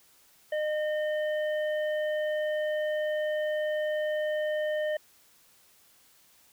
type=harmonic tone; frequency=610 Hz; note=D#5; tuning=34 cents flat; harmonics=1 / 3 / 5; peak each=-27 / -37 / -46 dBFS; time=0.52-4.97 s; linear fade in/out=5 ms; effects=white hiss -61 dBFS RMS until 6.52 s